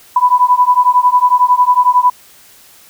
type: beating tone pair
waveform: sine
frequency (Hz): 987 / 998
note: B5 / B5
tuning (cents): -1 / +18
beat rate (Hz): 11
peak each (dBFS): -10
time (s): 0.16-2.1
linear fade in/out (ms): 5
effects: white hiss -43 dBFS RMS until 2.89 s